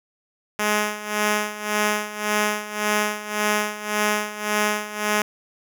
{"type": "tone with tremolo", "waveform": "5% pulse", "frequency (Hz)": 210.3, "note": "G#3", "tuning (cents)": 22, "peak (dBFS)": -7, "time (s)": [0.59, 5.22], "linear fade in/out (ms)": 2, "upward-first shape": "sine", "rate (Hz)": 1.8, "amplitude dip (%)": 80, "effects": []}